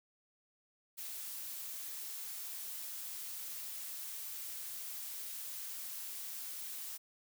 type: noise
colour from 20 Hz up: blue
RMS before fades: -44 dBFS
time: 0.97-6.98 s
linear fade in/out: 20 ms
effects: none